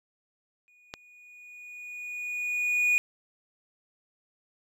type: tone with exponential growth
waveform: triangle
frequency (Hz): 2458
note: D#7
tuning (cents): -22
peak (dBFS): -18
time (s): 0.68-2.98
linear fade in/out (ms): 0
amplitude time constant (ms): 500
type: click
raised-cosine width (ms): 0.2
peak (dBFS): -17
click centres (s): 0.939
effects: none